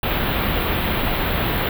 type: band-stop noise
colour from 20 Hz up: pink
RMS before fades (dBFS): -21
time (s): 0.03-1.69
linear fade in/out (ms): 2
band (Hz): 3800 to 13000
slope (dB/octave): 48
effects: none